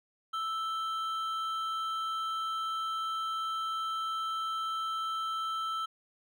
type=tone pair together; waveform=triangle; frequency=1318.5 / 3136 Hz; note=E6 / G7; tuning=0 / 0 cents; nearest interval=octave + minor third; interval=1500 cents; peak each=-30 / -40 dBFS; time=0.33-5.86 s; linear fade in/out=10 ms; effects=none